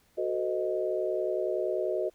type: chord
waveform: sine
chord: F# diminished seventh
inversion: none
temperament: equal with one note detuned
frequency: 370 / 440 / 510.7 / 622.3 Hz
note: F#4 / A4 / C5 / Eb5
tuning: 0 / 0 / -42 / 0 cents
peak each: -31 / -35 / -35 / -31 dBFS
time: 0.17-2.1 s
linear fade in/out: 20 ms
effects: pink hiss -66 dBFS RMS until 2.14 s